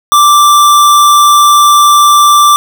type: tone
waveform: square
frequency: 1174.7 Hz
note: D6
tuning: in tune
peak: -3 dBFS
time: 0.12-2.56 s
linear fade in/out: 0 ms
effects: none